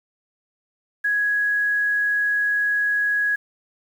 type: tone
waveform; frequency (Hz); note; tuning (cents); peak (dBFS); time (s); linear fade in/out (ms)
sine; 1667; G#6; +6; -18; 1.04-3.36; 10
effects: 8-bit